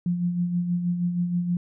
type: tone with tremolo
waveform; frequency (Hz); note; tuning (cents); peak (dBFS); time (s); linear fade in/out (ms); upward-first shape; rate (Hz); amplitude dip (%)
sine; 175.6; F3; +10; -20; 0.06-1.57; 2; sine; 6.3; 50
effects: none